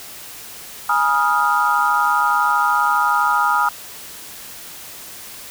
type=chord; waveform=sine; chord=F half-diminished seventh; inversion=first; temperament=equal with one note detuned; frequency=830.6 / 965.8 / 1244.5 / 1396.9 Hz; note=Ab5 / Cb6 / Eb6 / F6; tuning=0 / -39 / 0 / 0 cents; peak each=-21 / -20 / -18 / -20 dBFS; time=0.89-3.69 s; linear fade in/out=5 ms; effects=white hiss -36 dBFS RMS until 5.5 s